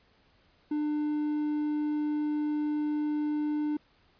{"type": "tone", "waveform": "triangle", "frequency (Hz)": 299.4, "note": "D4", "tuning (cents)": 33, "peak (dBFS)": -25, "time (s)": [0.71, 3.77], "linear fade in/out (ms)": 5, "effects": ["pink hiss -65 dBFS RMS until 4.19 s", "resampled to 11025 Hz"]}